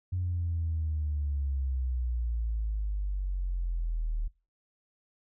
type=exponential sweep; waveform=sine; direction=down; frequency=91.6 to 38 Hz; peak=-27 dBFS; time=0.12-4.28 s; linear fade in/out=10 ms; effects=noise-tail reverb RT60 0.3 s tail -22 dB re dry + tanh soft clip ceiling -23 dBFS